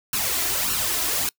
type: noise with flanger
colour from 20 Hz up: white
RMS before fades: -24 dBFS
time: 0.13-1.29 s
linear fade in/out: 2 ms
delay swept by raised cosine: 0.71 to 3.01 ms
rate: 1.7 Hz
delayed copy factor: +0.65
effects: noise-tail reverb RT60 0.1 s tail -24 dB re dry

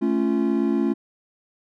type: chord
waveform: triangle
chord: A augmented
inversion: none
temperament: equal with one note detuned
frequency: 220 / 277.2 / 344.4 Hz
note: A3 / C#4 / E#4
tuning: 0 / 0 / -24 cents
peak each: -21 / -21 / -22 dBFS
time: 0.01-0.94 s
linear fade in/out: 20 ms
effects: none

